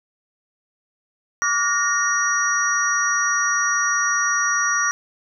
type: tone cluster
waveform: sine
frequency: 1150 / 1425 / 1851 / 5780 Hz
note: D6 / F6 / A#6 / F#8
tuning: -37 / +34 / -13 / -41 cents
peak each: -23 dBFS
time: 1.42-4.91 s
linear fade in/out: 0 ms
effects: none